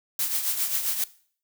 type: noise with tremolo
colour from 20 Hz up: blue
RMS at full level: -24 dBFS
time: 0.19-1.04 s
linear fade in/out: 2 ms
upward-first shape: triangle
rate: 7.5 Hz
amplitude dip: 65%
effects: noise-tail reverb RT60 0.5 s tail -19 dB re dry